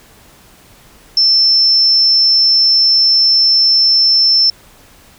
sine tone, 5330 Hz, E8, 18 cents sharp, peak -7 dBFS, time 1.17-4.5 s, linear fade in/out 2 ms, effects pink hiss -44 dBFS RMS until 5.18 s

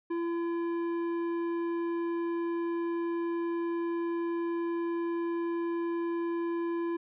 triangle tone with tanh clipping, 338.8 Hz, E4, 48 cents sharp, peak -31 dBFS, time 0.1-6.97 s, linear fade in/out 10 ms, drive 15 dB, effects none

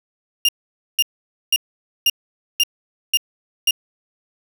35% pulse tone bursts, 2814 Hz, F7, 12 cents sharp, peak -11 dBFS, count 7, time 0.45-3.709 s, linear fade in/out 2 ms, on 37 ms, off 500 ms, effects 7-bit

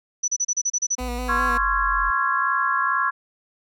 sine tone bursts, 5950 Hz, F#8, 9 cents sharp, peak -19 dBFS, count 9, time 0.23-0.953 s, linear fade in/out 10 ms, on 51 ms, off 33 ms
15% pulse tone with vibrato, 246.9 Hz, B3, in tune, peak -22 dBFS, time 0.98-1.58 s, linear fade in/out 10 ms, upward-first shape square, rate 4.9 Hz, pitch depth 29 cents each way
sine exponential sweep, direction down, 57.5 to 43.65 Hz, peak -28 dBFS, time 1-2.11 s, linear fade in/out 10 ms
sine chord, Db major seventh, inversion third, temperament equal with one note detuned, 1046.5 / 1108.7 / 1369 / 1661.2 Hz, C6 / Db6 / F6 / Ab6, 0 / 0 / -35 / 0 cents, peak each -25 / -24 / -25 / -24 dBFS, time 1.28-3.11 s, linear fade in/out 20 ms
effects none

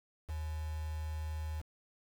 sine tone with quantisation, 77.78 Hz, D#2, in tune, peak -36 dBFS, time 0.28-1.62 s, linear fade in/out 20 ms, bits 8, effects none

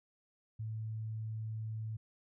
sine tone, 110 Hz, A2, in tune, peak -37 dBFS, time 0.59-1.97 s, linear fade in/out 10 ms, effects none

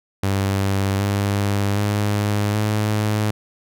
sawtooth tone with pitch steps, 98 / 100.64 / 103.35 / 106.13 Hz, G2 / G2 / G#2 / G#2, 0 / +46 / -8 / +38 cents, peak -14 dBFS, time 0.23-3.31 s, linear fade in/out 5 ms, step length 770 ms, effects none

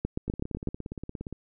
two click trains, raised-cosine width 3 ms, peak -15 / -23 dBFS, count 6 / 19, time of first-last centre 0.05-0.673 / 0.28-1.327 s, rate 8.02 / 17.2 Hz, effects none

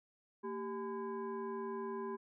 sine tone with frequency modulation, 392 Hz, G4, in tune, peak -38 dBFS, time 0.43-2.17 s, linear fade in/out 20 ms, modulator 620 Hz, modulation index 1, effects none

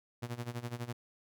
sawtooth tone with tremolo, 120 Hz, B2, 49 cents flat, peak -31 dBFS, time 0.22-0.93 s, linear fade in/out 10 ms, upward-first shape sine, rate 12 Hz, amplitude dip 85%, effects none

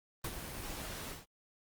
pink noise with ADSR envelope, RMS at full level -36 dBFS, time 0.24-1.26 s, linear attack 6 ms, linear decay 51 ms, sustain -7 dB, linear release 170 ms, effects Opus 24 kbps

